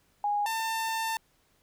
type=tone pair in turn; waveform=sine / sawtooth; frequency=824 / 896.5 Hz; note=G#5 / A5; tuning=-14 / +32 cents; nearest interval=minor second; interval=146 cents; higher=second; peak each=-25 dBFS; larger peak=neither; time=0.24-0.46 / 0.46-1.17 s; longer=second; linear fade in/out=2 ms; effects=pink hiss -68 dBFS RMS until 1.62 s